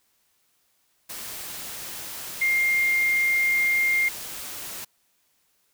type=tone in noise; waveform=sine; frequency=2117 Hz; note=C7; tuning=20 cents sharp; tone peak=-19 dBFS; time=2.41-4.09 s; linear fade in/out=10 ms; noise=white; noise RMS=-36 dBFS; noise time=1.09-4.85 s; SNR=+14 dB; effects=white hiss -68 dBFS RMS until 5.73 s